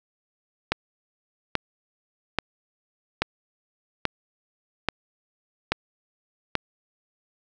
click train, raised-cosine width 0.3 ms, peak -5 dBFS, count 8, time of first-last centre 0.72-6.553 s, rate 1.2 Hz, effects none

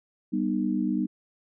sine chord, G augmented, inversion none, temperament just, 196 / 245 / 306.2 Hz, G3 / B3 / D#4, 0 / -14 / -28 cents, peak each -28 dBFS, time 0.32-1.07 s, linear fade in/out 20 ms, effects none

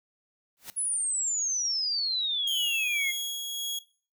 white noise with exponential growth, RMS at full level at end -36 dBFS, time 0.57-0.7 s, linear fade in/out 0 ms, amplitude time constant 28 ms
sine exponential sweep, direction down, 10440 to 2093 Hz, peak -26 dBFS, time 0.76-3.12 s, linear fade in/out 20 ms
sawtooth tone with tremolo, 3322 Hz, G#7, in tune, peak -27 dBFS, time 2.47-3.79 s, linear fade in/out 5 ms, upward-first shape sine, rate 1.8 Hz, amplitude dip 30%
effects noise-tail reverb RT60 0.4 s tail -17 dB re dry

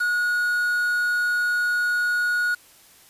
triangle tone with quantisation, 1450 Hz, F#6, 35 cents flat, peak -18 dBFS, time 0-2.55 s, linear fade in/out 10 ms, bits 6, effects white hiss -52 dBFS RMS until 3.09 s + resampled to 32000 Hz

